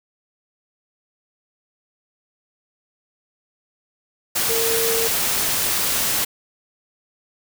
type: tone in noise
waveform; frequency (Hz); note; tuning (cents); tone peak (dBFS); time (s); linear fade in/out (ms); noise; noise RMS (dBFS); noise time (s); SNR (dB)
sine; 456.6; A#4; -36; -22; 4.49-5.08; 10; white; -21; 4.35-6.25; -4
effects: none